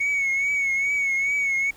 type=tone with vibrato; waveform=sine; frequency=2217 Hz; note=C#7; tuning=in tune; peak=-18 dBFS; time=0-1.71 s; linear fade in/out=10 ms; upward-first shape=triangle; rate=2.4 Hz; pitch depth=59 cents each way; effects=tanh soft clip ceiling -19 dBFS + pink hiss -51 dBFS RMS until 1.76 s